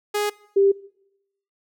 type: tone pair in turn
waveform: sawtooth / sine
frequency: 415.3 / 395.1 Hz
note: G#4 / G4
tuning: 0 / +14 cents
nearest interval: minor second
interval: 86 cents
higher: first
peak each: -17 / -13 dBFS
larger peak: second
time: 0.14-0.3 / 0.56-0.72 s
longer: neither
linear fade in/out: 10 ms
effects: noise-tail reverb RT60 0.8 s tail -22 dB re dry